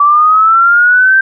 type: linear sweep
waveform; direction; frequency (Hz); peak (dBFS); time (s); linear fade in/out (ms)
sine; up; 1148 to 1573; -4; 0-1.21; 5
effects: none